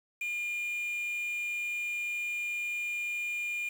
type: tone with quantisation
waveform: triangle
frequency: 2417 Hz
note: D7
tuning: 49 cents sharp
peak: -30 dBFS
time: 0.21-3.69 s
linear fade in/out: 5 ms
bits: 8
effects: none